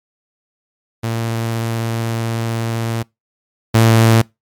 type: tone pair in turn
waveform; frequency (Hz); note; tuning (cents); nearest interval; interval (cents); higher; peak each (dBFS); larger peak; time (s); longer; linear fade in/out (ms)
sawtooth; 114.5 / 113.18; A#2 / A2; -31 / +49; unison; 20; first; -14 / -4; second; 1.03-3.03 / 3.74-4.22; first; 10
effects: noise-tail reverb RT60 0.2 s tail -24 dB re dry + MP3 96 kbps